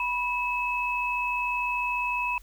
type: tone pair together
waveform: sine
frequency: 981.2 / 2585 Hz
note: B5 / E7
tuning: -12 / -34 cents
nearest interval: octave + perfect fourth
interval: 1678 cents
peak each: -28 dBFS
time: 0-2.38 s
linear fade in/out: 2 ms
effects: added 43 Hz sine -47 dBFS peak until 2.42 s + white hiss -59 dBFS RMS until 2.42 s